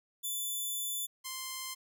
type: tone pair in turn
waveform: 5% pulse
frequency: 3500 / 1045.7 Hz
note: A7 / C6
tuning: -10 / -1 cents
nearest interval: octave + major sixth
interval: 2091 cents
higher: first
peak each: -26 / -26 dBFS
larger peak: neither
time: 0.23-1.07 / 1.24-1.75 s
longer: first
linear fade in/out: 20 ms
effects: none